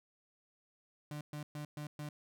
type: tone bursts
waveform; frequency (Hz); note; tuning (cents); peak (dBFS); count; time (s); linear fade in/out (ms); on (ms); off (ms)
35% pulse; 148.6; D3; +21; -39; 5; 1.11-2.09; 2; 100; 120
effects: none